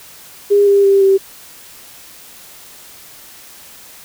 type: tone with pitch steps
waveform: sine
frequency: 406.1 / 400 / 394.1 / 388.2 Hz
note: G#4 / G4 / G4 / G4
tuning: -39 / +35 / +9 / -17 cents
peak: -7 dBFS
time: 0.5-1.18 s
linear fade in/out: 20 ms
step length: 170 ms
effects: white hiss -39 dBFS RMS until 4.04 s